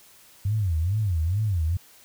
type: tone with vibrato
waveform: sine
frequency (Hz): 92.8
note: F#2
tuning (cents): +6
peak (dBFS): -21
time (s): 0.45-1.77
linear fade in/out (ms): 5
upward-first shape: sine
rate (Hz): 2.3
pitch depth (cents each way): 290
effects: white hiss -53 dBFS RMS until 2.04 s